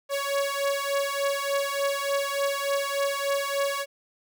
sawtooth beating tone pair, 557 / 560.4 Hz, C#5 / C#5, +8 / +19 cents, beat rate 3.4 Hz, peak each -24 dBFS, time 0.09-3.86 s, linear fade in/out 50 ms, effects none

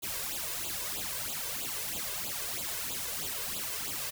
white noise with flanger, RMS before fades -36 dBFS, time 0.02-4.11 s, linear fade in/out 20 ms, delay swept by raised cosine 0.26 to 1.96 ms, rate 3.1 Hz, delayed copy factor +0.85, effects none

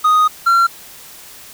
triangle tone pair in turn, 1244.5 / 1368.7 Hz, D#6 / F6, 0 / -35 cents, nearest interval major second, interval 165 cents, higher second, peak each -7 dBFS, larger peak neither, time 0.04-0.28 / 0.46-0.67 s, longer first, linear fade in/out 10 ms, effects white hiss -38 dBFS RMS until 1.53 s

